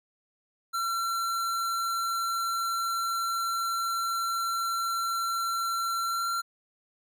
square tone with pitch glide, 1358 to 1369 Hz, F6 to F6, -49 to -35 cents, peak -28 dBFS, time 0.73-6.42 s, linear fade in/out 20 ms, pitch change +14 cents, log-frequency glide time 6.05-6.27 s, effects none

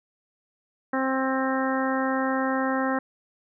harmonic tone, 264.1 Hz, C4, 16 cents sharp, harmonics 1 / 2 / 3 / 4 / 5 / 6 / 7, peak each -26 / -29 / -31 / -32 / -33 / -34 / -34 dBFS, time 0.93-2.99 s, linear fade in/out 5 ms, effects none

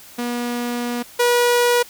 sawtooth tone pair in turn, 241.1 / 483.5 Hz, B3 / B4, -41 / -37 cents, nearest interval octave, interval 1204 cents, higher second, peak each -18 / -10 dBFS, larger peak second, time 0.18-1.03 / 1.19-1.83 s, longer first, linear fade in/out 10 ms, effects white hiss -43 dBFS RMS until 1.89 s

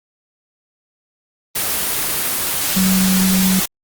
sine tone in noise, 188.1 Hz, F#3, 29 cents sharp, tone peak -13 dBFS, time 2.76-3.6 s, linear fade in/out 10 ms, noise white, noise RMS -19 dBFS, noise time 1.55-3.66 s, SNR +3 dB, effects Opus 24 kbps

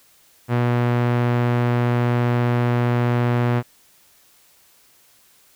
sawtooth tone with low-pass filter, 121 Hz, B2, 35 cents flat, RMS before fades -19 dBFS, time 0.48-3.63 s, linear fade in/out 50 ms, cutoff 2100 Hz, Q 0.82, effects white hiss -55 dBFS RMS until 5.55 s

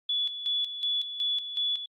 sine tone with tremolo, 3426 Hz, A7, 47 cents flat, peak -25 dBFS, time 0.09-1.86 s, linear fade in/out 5 ms, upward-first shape square, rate 2.7 Hz, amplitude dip 65%, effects Opus 48 kbps

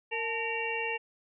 harmonic tone with a mistuned harmonic, 460 Hz, A#4, 23 cents flat, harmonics 1 / 2 / 4 / 5 / 6, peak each -36 / -37 / -39 / -38 / -34 dBFS, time 0.11-0.98 s, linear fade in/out 20 ms, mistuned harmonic 2, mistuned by -79 cents, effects none

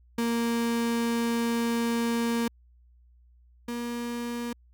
35% pulse tone pair in turn, 233.1 / 238 Hz, A#3 / A#3, 0 / +36 cents, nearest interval unison, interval 36 cents, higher second, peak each -23 / -29 dBFS, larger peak first, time 0.18-2.48 / 3.68-4.53 s, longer first, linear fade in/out 5 ms, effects added 60 Hz sine -55 dBFS peak until 4.73 s

